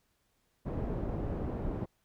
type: low-pass noise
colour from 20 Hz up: pink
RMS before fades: -35 dBFS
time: 0.65-1.86 s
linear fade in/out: 20 ms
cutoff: 550 Hz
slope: 12 dB/octave
effects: pink hiss -75 dBFS RMS until 2.04 s